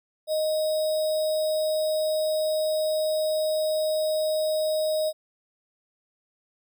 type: tone with sample-and-hold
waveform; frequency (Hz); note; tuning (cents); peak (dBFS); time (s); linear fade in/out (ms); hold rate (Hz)
sine; 622.3; D#5; 0; -22; 0.27-5.13; 50; 4410
effects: none